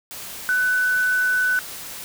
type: tone in noise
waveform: sine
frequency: 1498 Hz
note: F#6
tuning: 21 cents sharp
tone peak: -17 dBFS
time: 0.49-1.59 s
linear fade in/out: 0 ms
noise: white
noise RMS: -35 dBFS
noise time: 0.11-2.04 s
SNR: +15 dB
effects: none